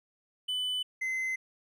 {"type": "tone pair in turn", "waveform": "triangle", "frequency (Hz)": [3000, 2055], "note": ["F#7", "C7"], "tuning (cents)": [23, -32], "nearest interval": "perfect fifth", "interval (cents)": 655, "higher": "first", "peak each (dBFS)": -28, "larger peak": "neither", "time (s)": [[0.48, 0.83], [1.01, 1.36]], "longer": "neither", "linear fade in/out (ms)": 10, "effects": []}